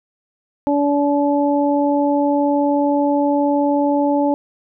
harmonic tone, 287 Hz, D4, 40 cents flat, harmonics 1 / 2 / 3, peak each -16 / -19 / -21 dBFS, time 0.67-4.34 s, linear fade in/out 0 ms, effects none

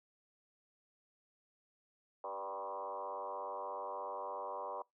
sine tone with frequency modulation, 780 Hz, G5, 9 cents flat, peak -39 dBFS, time 2.24-4.82 s, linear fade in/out 2 ms, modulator 96.7 Hz, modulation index 3.4, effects noise-tail reverb RT60 0.2 s tail -25 dB re dry + high-pass 300 Hz 12 dB/octave

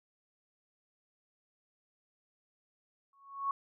sine tone with exponential growth, 1106 Hz, C#6, 4 cents flat, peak -27 dBFS, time 3.13-3.51 s, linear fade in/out 2 ms, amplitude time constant 82 ms, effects none

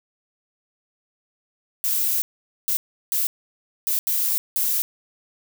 violet noise bursts at uneven times, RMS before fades -22 dBFS, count 6, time 1.84-2.22 / 2.68-2.77 / 3.12-3.27 / 3.87-3.99 / 4.07-4.38 / 4.56-4.82 s, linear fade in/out 0 ms, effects none

